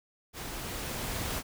pink noise with level ramp, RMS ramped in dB -40 to -33 dBFS, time 0.33-1.43 s, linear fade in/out 50 ms, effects none

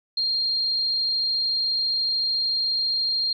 sine tone, 4209 Hz, C8, 9 cents sharp, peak -21 dBFS, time 0.17-3.33 s, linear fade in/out 5 ms, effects none

